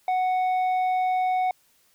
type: tone with tanh clipping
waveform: triangle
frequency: 740 Hz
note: F#5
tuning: in tune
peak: -22 dBFS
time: 0.08-1.51 s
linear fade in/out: 2 ms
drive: 10 dB
effects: white hiss -63 dBFS RMS until 1.94 s